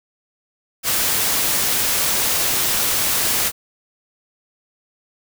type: noise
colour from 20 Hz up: white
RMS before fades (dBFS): -19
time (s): 0.83-3.52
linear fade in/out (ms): 50
effects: none